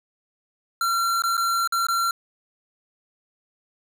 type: tone with dropouts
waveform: square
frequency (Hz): 1366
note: F6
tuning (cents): -39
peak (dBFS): -21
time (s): 0.81-2.11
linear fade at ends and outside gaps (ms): 2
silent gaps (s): 1.221-1.237 / 1.369-1.377 / 1.675-1.723 / 1.868-1.885
effects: none